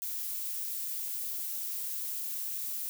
violet noise, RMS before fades -36 dBFS, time 0.02-2.89 s, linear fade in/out 0 ms, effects none

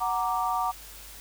sine chord, Gb augmented, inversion none, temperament equal, 740 / 932.3 / 1174.7 Hz, Gb5 / Bb5 / D6, 0 / 0 / 0 cents, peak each -29 dBFS, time 0-0.72 s, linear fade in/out 20 ms, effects added 50 Hz sine -49 dBFS peak until 1.2 s + white hiss -46 dBFS RMS until 1.2 s

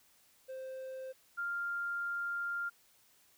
triangle / sine tone pair in turn, 523.3 / 1397 Hz, C5 / F6, 0 / 0 cents, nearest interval octave + perfect fourth, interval 1700 cents, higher second, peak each -39 / -34 dBFS, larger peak second, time 0.48-1.13 / 1.37-2.7 s, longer second, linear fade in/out 20 ms, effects white hiss -67 dBFS RMS until 3.37 s

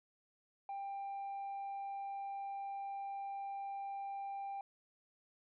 sine tone, 792 Hz, G5, 18 cents sharp, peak -38 dBFS, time 0.69-4.61 s, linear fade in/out 2 ms, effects tanh soft clip ceiling -39 dBFS

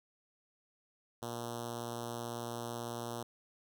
5% pulse tone with notch filter, 118.2 Hz, A#2, 24 cents sharp, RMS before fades -41 dBFS, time 1.22-3.23 s, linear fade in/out 5 ms, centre 2000 Hz, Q 0.7, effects none

